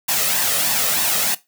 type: noise with flanger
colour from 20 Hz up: white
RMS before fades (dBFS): -19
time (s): 0.08-1.35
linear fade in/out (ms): 10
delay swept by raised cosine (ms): 1.1 to 1.61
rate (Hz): 3.2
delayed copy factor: +0.55
effects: noise-tail reverb RT60 0.2 s tail -17 dB re dry + high-pass 150 Hz 12 dB/octave